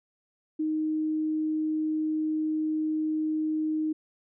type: tone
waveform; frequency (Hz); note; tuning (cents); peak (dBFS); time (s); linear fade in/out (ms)
sine; 311.1; D#4; 0; -25; 0.59-3.93; 10
effects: none